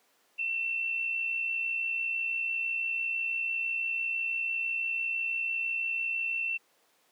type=tone pair together; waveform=sine; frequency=2637 / 2697 Hz; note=E7 / E7; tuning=0 / +39 cents; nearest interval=unison; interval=39 cents; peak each=-38 / -29 dBFS; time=0.38-6.58 s; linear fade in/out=20 ms; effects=pink hiss -67 dBFS RMS until 7.11 s + high-pass 400 Hz 12 dB/octave